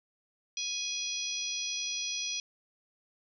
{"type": "harmonic tone", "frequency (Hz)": 830.6, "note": "G#5", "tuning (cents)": 0, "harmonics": [3, 4, 5, 6, 7], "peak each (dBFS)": [-40, -38, -42, -41, -36], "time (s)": [0.57, 2.4], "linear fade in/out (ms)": 2, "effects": []}